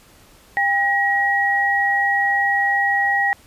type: tone pair together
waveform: sine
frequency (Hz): 800 / 1902.7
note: G5 / A#6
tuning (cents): +35 / +35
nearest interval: octave + minor third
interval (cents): 1500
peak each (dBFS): -20 / -17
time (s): 0.57-3.33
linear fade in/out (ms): 0
effects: pink hiss -50 dBFS RMS until 3.46 s + resampled to 32000 Hz